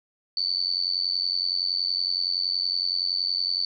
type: tone with amplitude modulation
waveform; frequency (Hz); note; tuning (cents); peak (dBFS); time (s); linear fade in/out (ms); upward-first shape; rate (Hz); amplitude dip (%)
sine; 4518; C#8; +32; -19; 0.37-3.65; 2; sine; 90.7; 95
effects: none